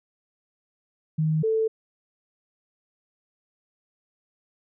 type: tone pair in turn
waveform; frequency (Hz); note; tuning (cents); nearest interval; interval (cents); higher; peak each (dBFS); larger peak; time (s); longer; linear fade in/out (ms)
sine; 156.6 / 442.4; D#3 / A4; +11 / +9; octave + tritone; 1798; second; -20; neither; 1.18-1.43 / 1.43-1.68; neither; 10
effects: none